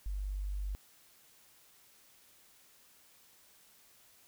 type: tone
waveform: sine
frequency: 49 Hz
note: G1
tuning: in tune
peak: -34 dBFS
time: 0.06-0.75 s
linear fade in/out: 0 ms
effects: white hiss -63 dBFS RMS until 4.27 s